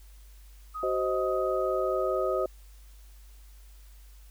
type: tone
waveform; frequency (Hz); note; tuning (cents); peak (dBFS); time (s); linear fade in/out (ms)
sine; 1255; D#6; +15; -33; 0.74-2.46; 20
type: chord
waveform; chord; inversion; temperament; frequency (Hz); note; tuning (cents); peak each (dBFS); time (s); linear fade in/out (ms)
sine; C diminished; second; just; 376.7 / 523.3 / 627.9; Gb4 / C5 / Eb5; +31 / 0 / +16; -30; 0.83-2.46; 2
effects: added 50 Hz sine -48 dBFS peak until 4.3 s + white hiss -61 dBFS RMS until 4.3 s